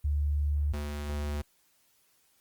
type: tone pair in turn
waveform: sine / square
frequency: 73.1 / 73.45 Hz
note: D2 / D2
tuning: -7 / +1 cents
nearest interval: unison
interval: 8 cents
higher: second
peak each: -25 / -31 dBFS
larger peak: first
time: 0.04-0.73 / 0.73-1.42 s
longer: neither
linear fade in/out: 10 ms
effects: white hiss -68 dBFS RMS until 2.4 s + Opus 24 kbps